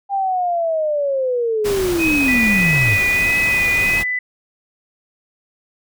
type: linear sweep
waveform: sine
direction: down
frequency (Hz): 802 to 88.5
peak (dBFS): -16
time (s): 0.09-2.99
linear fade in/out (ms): 50
type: noise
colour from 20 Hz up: pink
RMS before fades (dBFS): -26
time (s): 1.64-4.04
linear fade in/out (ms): 20
type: tone with vibrato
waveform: sine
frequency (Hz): 2497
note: D#7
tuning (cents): +6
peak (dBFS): -16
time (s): 1.98-4.03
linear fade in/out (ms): 50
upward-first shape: triangle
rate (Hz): 1.6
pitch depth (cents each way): 37
type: tone with pitch glide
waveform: sine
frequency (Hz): 1975.5 to 1996.1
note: B6 to B6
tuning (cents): 0 to +18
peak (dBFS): -18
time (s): 2.28-4.19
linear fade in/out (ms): 5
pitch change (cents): +18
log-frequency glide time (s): 2.97-3.83
effects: none